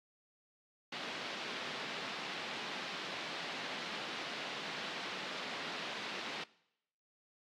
white band-pass noise, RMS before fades -43 dBFS, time 0.92-6.44 s, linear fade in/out 5 ms, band 160 to 3900 Hz, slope 24 dB/octave, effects noise-tail reverb RT60 0.8 s tail -21 dB re dry + AAC 64 kbps

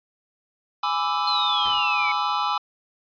square chord, E dominant seventh, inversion first, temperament equal with one note detuned, 830.6 / 998.1 / 1174.7 / 1318.5 Hz, G#5 / B5 / D6 / E6, 0 / +18 / 0 / 0 cents, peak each -28 dBFS, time 0.83-2.58 s, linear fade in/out 5 ms
sine exponential sweep, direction down, 4200 to 2215 Hz, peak -23 dBFS, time 1.27-2.12 s, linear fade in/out 5 ms
pink noise with exponential decay, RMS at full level -36 dBFS, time 1.65-2.02 s, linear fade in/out 5 ms, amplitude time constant 79 ms
effects resampled to 11025 Hz

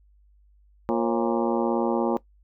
harmonic tone with a mistuned harmonic, 116.9 Hz, A#2, 5 cents sharp, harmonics 2 / 3 / 4 / 5 / 6 / 7 / 8 / 9 / 10, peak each -26 / -26 / -29 / -28 / -37 / -31 / -33 / -39 / -40 dBFS, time 0.89-2.17 s, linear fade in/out 0 ms, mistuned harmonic 5, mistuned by -110 cents, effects noise-tail reverb RT60 0.1 s tail -18 dB re dry + added 50 Hz sine -55 dBFS peak until 2.43 s

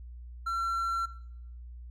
triangle tone, 1357 Hz, E6, 50 cents sharp, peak -27 dBFS, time 0.46-1.06 s, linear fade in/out 10 ms, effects noise-tail reverb RT60 0.7 s tail -18 dB re dry + added 60 Hz sine -42 dBFS peak until 1.9 s

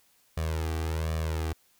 sawtooth tone with flanger, 79.8 Hz, D#2, 44 cents sharp, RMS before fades -30 dBFS, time 0.37-1.53 s, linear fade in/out 5 ms, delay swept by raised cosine 1.7 to 2.59 ms, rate 1.3 Hz, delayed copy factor +0.8, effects white hiss -65 dBFS RMS until 1.79 s

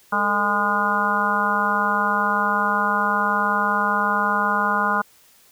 harmonic tone with a mistuned harmonic, 205.3 Hz, G#3, 20 cents flat, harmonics 1 / 2 / 3 / 4 / 5 / 6 / 7, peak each -28 / -33 / -31 / -26 / -23 / -24 / -23 dBFS, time 0.12-5.02 s, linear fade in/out 10 ms, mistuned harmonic 2, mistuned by +140 cents, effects white hiss -54 dBFS RMS until 5.51 s

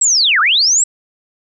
sine linear two-way sweep, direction down then up, 7902 to 1174.7 to 7902 Hz, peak -9 dBFS, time 0.01-0.84 s, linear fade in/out 5 ms, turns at 0.4 s, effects none

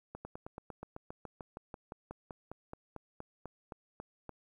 slowing click train, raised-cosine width 1 ms, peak -29 dBFS, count 24, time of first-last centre 0.15-4.293 s, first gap 100 ms, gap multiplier 1.05, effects 11-bit

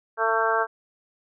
harmonic tone, 224.2 Hz, A3, 33 cents sharp, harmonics 2 / 3 / 4 / 5 / 6 / 7, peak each -27 / -27 / -27 / -27 / -27 / -27 dBFS, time 0.17-0.67 s, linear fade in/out 50 ms, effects none

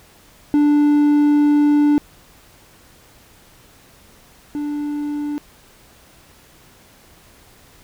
triangle tone pair in turn, 293.7 / 293.7 Hz, D4 / D4, 0 / 0 cents, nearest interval unison, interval 0 cents, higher neither, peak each -9 / -19 dBFS, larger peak first, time 0.54-1.98 / 4.55-5.38 s, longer first, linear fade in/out 0 ms, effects pink hiss -49 dBFS RMS until 7.83 s

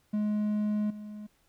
triangle tone with level steps, 210.4 Hz, G#3, 23 cents sharp, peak -24 / -37 dBFS, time 0.13-1.27 s, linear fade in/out 10 ms, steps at 0.9 s, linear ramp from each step 5 ms, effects pink hiss -69 dBFS RMS until 1.48 s

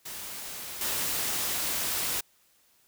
white noise with level steps, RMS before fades -39 / -30 dBFS, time 0.05-2.21 s, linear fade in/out 10 ms, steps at 0.81 s, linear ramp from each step 2 ms, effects white hiss -65 dBFS RMS until 2.87 s

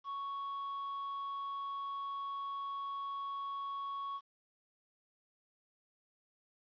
triangle tone, 1111 Hz, C#6, 4 cents sharp, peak -36 dBFS, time 0.04-4.21 s, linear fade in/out 50 ms, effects resampled to 11025 Hz + 11-bit

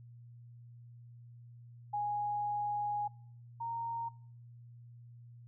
sine tone pair in turn, 828 / 925.4 Hz, G#5 / A#5, -5 / -13 cents, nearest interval major second, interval 192 cents, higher second, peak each -32 / -36 dBFS, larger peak first, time 1.93-3.08 / 3.6-4.09 s, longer first, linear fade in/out 10 ms, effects noise-tail reverb RT60 0.6 s tail -23 dB re dry + added 119 Hz sine -51 dBFS peak until 5.47 s

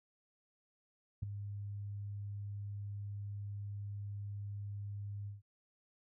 sine tone with ADSR envelope, 101.6 Hz, G#2, 38 cents flat, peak -30 dBFS, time 1.22-5.42 s, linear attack 12 ms, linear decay 4 ms, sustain -10 dB, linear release 150 ms, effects none

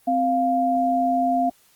sine tone pair together, 260.2 / 698.5 Hz, C4 / F5, -9 / 0 cents, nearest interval octave + perfect fourth, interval 1709 cents, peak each -23 / -19 dBFS, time 0.07-1.5 s, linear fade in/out 10 ms, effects white hiss -58 dBFS RMS until 1.75 s + Opus 32 kbps

